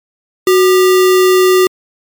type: tone with sample-and-hold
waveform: sine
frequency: 370 Hz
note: F#4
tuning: in tune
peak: -5 dBFS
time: 0.47-1.67 s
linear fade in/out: 2 ms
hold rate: 1575 Hz
effects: MP3 96 kbps